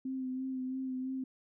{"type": "tone with vibrato", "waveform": "sine", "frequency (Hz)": 260, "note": "C4", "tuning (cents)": -11, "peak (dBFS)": -34, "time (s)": [0.05, 1.24], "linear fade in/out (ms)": 5, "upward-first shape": "sine", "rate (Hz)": 3, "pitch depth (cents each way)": 25, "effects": []}